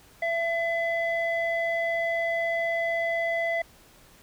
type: tone with low-pass filter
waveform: square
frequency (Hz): 671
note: E5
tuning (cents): +31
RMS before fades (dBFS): -27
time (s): 0.22-3.62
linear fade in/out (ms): 5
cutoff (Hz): 1900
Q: 3.1
effects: pink hiss -55 dBFS RMS until 4.22 s